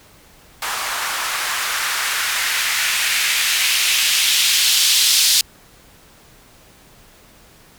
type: noise with band-pass filter sweep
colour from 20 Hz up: blue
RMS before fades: -18 dBFS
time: 0.62-5.41 s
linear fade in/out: 2 ms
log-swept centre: 1000 to 4100 Hz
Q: 1.5
effects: pink hiss -48 dBFS RMS until 7.78 s